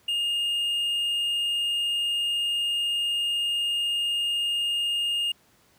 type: tone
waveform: triangle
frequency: 2834 Hz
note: F7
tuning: 25 cents sharp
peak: -22 dBFS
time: 0.08-5.32 s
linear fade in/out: 5 ms
effects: pink hiss -61 dBFS RMS until 5.78 s + high-pass 80 Hz 12 dB/octave